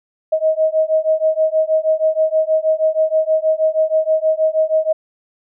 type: beating tone pair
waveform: sine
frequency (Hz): 628 / 634.3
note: D#5 / D#5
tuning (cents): +16 / +33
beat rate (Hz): 6.3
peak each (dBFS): -16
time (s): 0.32-4.93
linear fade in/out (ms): 10
effects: none